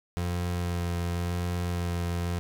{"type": "tone with vibrato", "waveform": "30% pulse", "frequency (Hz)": 87.31, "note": "F2", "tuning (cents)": 0, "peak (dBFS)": -25, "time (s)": [0.17, 2.39], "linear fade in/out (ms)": 0, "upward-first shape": "sine", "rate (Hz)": 0.92, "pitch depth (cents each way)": 18, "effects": []}